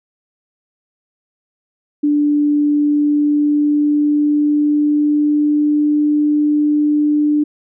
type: tone with pitch glide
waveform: sine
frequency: 293.7 to 297.5 Hz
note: D4 to D4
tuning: 0 to +22 cents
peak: -11 dBFS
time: 2.03-7.44 s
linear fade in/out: 10 ms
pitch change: +22 cents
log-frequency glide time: 2.7-5.98 s
effects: none